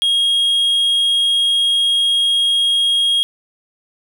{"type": "tone", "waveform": "triangle", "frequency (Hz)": 3268, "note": "G#7", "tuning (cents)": -29, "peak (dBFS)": -11, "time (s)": [0.02, 3.23], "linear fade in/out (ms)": 0, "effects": []}